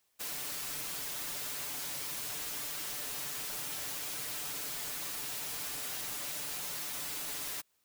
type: noise with comb filter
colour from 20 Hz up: white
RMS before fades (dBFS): -39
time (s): 0.19-7.62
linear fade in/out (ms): 20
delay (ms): 6.8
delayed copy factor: +0.85
effects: white hiss -75 dBFS RMS until 7.84 s